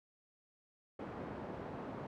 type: band-pass noise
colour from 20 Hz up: pink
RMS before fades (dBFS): -45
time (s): 0.99-2.07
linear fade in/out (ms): 5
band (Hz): 140 to 1000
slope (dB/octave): 12
effects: none